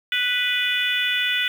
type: harmonic tone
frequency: 493.9 Hz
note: B4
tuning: in tune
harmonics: 3 / 4 / 5 / 6 / 7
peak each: -26 / -26 / -26 / -26 / -26 dBFS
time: 0.12-1.48 s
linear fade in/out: 2 ms
effects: 7-bit